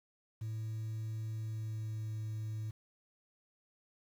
sine tone with pitch glide, 110 to 108.67 Hz, A2 to A2, 0 to -21 cents, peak -34 dBFS, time 0.41-2.71 s, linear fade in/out 10 ms, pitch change -21 cents, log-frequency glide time 1.33-2.13 s, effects tanh soft clip ceiling -36 dBFS + 10-bit

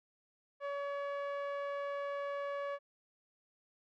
sawtooth tone with low-pass filter, 566 Hz, C#5, 36 cents sharp, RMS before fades -39 dBFS, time 0.6-2.79 s, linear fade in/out 50 ms, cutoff 1600 Hz, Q 0.95, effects none

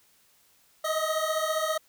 25% pulse beating tone pair, 622.3 / 637.3 Hz, D#5 / D#5, 0 / +41 cents, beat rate 15 Hz, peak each -25 dBFS, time 0.84-1.78 s, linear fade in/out 10 ms, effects white hiss -63 dBFS RMS until 1.88 s

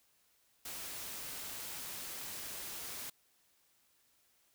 white noise, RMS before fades -44 dBFS, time 0.65-3.1 s, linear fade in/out 5 ms, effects white hiss -72 dBFS RMS until 4.54 s

